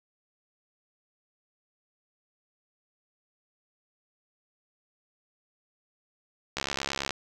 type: click train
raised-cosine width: 0.2 ms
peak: -12 dBFS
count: 38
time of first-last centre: 6.57-7.107 s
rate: 68.9 Hz
effects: none